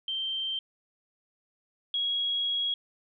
sine tone pair in turn, 3136 / 3312 Hz, G7 / G#7, 0 / -5 cents, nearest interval minor second, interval 95 cents, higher second, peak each -29 / -26 dBFS, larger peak second, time 0.08-0.59 / 1.94-2.74 s, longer second, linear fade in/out 2 ms, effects none

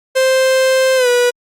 45% pulse tone with pitch glide, 523.3 to 488.3 Hz, C5 to B4, 0 to -20 cents, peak -10 dBFS, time 0.15-1.31 s, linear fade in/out 20 ms, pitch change -120 cents, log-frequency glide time 0.96-1.08 s, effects low-pass 12000 Hz 12 dB/octave + Opus 48 kbps

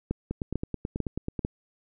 two click trains, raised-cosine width 3 ms, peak -14 / -17 dBFS, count 4 / 11, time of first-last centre 0.11-1.449 / 0.31-1.392 s, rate 2.24 / 9.24 Hz, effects none

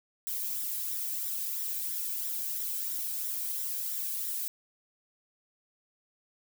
violet noise with flanger, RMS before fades -34 dBFS, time 0.27-4.48 s, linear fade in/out 0 ms, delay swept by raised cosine 0.54 to 1.29 ms, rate 3 Hz, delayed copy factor +0.5, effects none

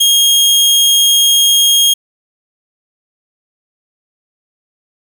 sawtooth tone, 3251 Hz, G#7, 38 cents flat, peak -4 dBFS, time 0-1.94 s, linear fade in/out 10 ms, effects none

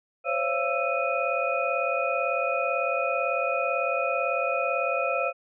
sine tone cluster, 522 / 560 / 685 / 1325 / 2484 Hz, C5 / C#5 / F5 / E6 / D#7, -4 / +18 / -34 / +9 / -3 cents, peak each -30 dBFS, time 0.24-5.33 s, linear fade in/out 50 ms, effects none

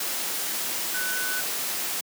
sine tone in noise, 1500 Hz, F#6, 23 cents sharp, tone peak -29 dBFS, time 0.94-1.41 s, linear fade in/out 5 ms, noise white, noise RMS -29 dBFS, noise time 0-2.01 s, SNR -3 dB, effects high-pass 200 Hz 12 dB/octave

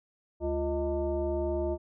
sine tone with frequency modulation, 348.7 Hz, F4, 3 cents flat, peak -27 dBFS, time 0.4-1.78 s, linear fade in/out 50 ms, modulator 276 Hz, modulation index 1.2, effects none

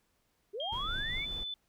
sine linear sweep, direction up, 370 to 2336 Hz, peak -36 dBFS, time 0.53-1.26 s, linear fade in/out 20 ms
sine tone with pitch glide, 3213 to 3504 Hz, G7 to A7, +42 to -8 cents, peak -36 dBFS, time 0.6-1.54 s, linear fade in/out 2 ms, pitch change +150 cents, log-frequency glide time 0.74-0.89 s
brown noise with tremolo, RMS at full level -40 dBFS, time 0.72-1.44 s, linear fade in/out 5 ms, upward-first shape sine, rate 5.1 Hz, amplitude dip 30%
effects pink hiss -75 dBFS RMS until 1.68 s

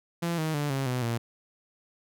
sawtooth tone with pitch steps, 170 / 157.7 / 146.29 / 135.71 / 125.89 / 116.79 Hz, F3 / D#3 / D3 / C#3 / B2 / A#2, -46 / +24 / -6 / -36 / +34 / +4 cents, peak -23 dBFS, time 0.22-1.18 s, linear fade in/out 10 ms, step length 160 ms, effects none

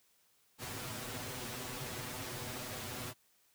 pink noise with comb filter, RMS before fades -42 dBFS, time 0.58-3.14 s, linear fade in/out 50 ms, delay 8 ms, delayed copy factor +0.95, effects white hiss -71 dBFS RMS until 3.54 s + high-pass 60 Hz 12 dB/octave

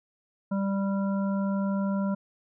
harmonic tone, 196.6 Hz, G3, 5 cents sharp, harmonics 1 / 3 / 5 / 7, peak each -25 / -35 / -39 / -42 dBFS, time 0.51-2.15 s, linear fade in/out 10 ms, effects none

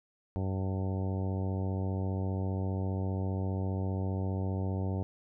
harmonic tone with a mistuned harmonic, 95 Hz, F#2, 46 cents sharp, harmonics 1 / 2 / 3 / 4 / 5 / 6 / 7 / 8 / 9, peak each -31 / -37 / -41 / -43 / -45 / -47 / -48 / -49 / -50 dBFS, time 0.36-5.03 s, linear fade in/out 0 ms, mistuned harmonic 9, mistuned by +72 cents, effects none

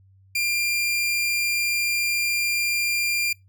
sawtooth tone, 2391 Hz, D7, 30 cents sharp, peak -18 dBFS, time 0.35-3.33 s, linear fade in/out 5 ms, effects noise-tail reverb RT60 0.2 s tail -26 dB re dry + added 96 Hz sine -52 dBFS peak until 3.48 s

